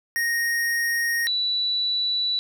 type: tone pair in turn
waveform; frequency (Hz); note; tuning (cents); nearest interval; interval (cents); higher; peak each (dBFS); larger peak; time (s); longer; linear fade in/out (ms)
square / sine; 1864 / 3950; A#6 / B7; -1 / 0; octave + minor second; 1301; second; -22 / -21; second; 0.16-1.27 / 1.27-2.39; second; 0
effects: none